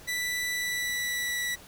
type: tone with pitch glide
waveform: sawtooth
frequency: 1975.5 to 1952.8 Hz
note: B6 to B6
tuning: 0 to -20 cents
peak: -25 dBFS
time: 0.07-1.56 s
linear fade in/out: 20 ms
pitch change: -20 cents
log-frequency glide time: 0.48-1.45 s
effects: pink hiss -50 dBFS RMS until 1.67 s